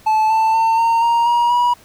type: tone with pitch steps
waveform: triangle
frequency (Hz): 870 / 885.7 / 901.7 / 918 / 934.6 / 951.5 / 968.7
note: A5 / A5 / A5 / A#5 / A#5 / A#5 / B5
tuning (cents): -20 / +11 / +42 / -27 / +4 / +35 / -34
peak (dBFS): -10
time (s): 0.06-1.74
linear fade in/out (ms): 10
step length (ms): 240
effects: pink hiss -47 dBFS RMS until 1.84 s